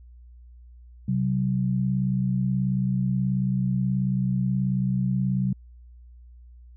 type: tone pair together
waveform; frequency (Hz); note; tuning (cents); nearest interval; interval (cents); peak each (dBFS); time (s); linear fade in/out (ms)
sine; 130.81 / 189.32; C3 / F#3; 0 / +40; tritone; 640; -24; 1.08-5.53; 5
effects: added 60 Hz sine -45 dBFS peak until 6.76 s